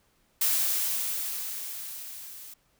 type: noise with level ramp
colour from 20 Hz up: blue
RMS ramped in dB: -24 to -45 dBFS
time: 0.41-2.54 s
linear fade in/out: 5 ms
effects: pink hiss -68 dBFS RMS until 2.79 s